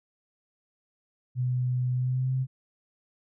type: tone with pitch glide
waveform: sine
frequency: 125.6 to 130.48 Hz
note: B2 to C3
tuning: +30 to -4 cents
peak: -24 dBFS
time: 1.35-2.47 s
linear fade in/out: 50 ms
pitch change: +66 cents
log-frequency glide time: 1.94-2.33 s
effects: none